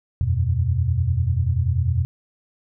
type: chord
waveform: sine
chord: E suspended second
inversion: none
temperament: equal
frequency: 82.41 / 92.5 / 123.47 Hz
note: E2 / F#2 / B2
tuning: 0 / 0 / 0 cents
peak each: -22 dBFS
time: 0.21-2.05 s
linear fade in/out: 0 ms
effects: none